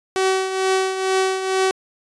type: tone with tremolo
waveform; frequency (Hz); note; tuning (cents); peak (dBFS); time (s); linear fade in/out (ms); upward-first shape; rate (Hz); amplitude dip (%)
sawtooth; 379.5; F#4; +44; -11; 0.16-1.71; 0; triangle; 2.2; 65
effects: resampled to 22050 Hz